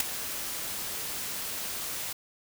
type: noise with ADSR envelope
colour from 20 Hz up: white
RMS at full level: -21 dBFS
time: 0-2.13 s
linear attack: 3 ms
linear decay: 9 ms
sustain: -14 dB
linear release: 6 ms
effects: none